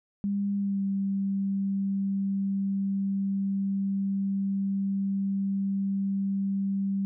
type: tone with pitch glide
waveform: sine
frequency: 200.6 to 196.13 Hz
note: G3 to G3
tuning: +40 to +1 cents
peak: -25 dBFS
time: 0.24-7.05 s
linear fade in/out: 0 ms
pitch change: -39 cents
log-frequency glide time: 0.56-0.82 s
effects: none